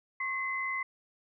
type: tone pair together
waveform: sine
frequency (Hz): 1083.8 / 2046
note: C#6 / C7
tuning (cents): -39 / -39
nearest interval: major seventh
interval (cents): 1100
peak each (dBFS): -36 / -32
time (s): 0.2-0.83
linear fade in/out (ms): 5
effects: none